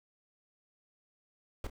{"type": "noise with echo", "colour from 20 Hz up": "brown", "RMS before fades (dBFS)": -36, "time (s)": [1.64, 1.67], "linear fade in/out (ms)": 2, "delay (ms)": 29, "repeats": 1, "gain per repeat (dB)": -13, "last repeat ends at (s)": 1.699, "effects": []}